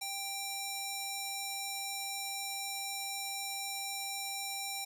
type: tone with band-pass filter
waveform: square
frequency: 788 Hz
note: G5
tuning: 9 cents sharp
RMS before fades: -39 dBFS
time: 0.01-4.85 s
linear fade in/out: 10 ms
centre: 8700 Hz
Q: 0.63
effects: none